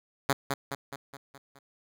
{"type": "tone with echo", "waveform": "5% pulse", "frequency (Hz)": 138.59, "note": "C#3", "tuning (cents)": 0, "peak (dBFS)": -11, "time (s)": [0.29, 0.33], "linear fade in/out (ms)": 5, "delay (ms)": 210, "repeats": 6, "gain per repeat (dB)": -5, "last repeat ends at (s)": 1.59, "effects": []}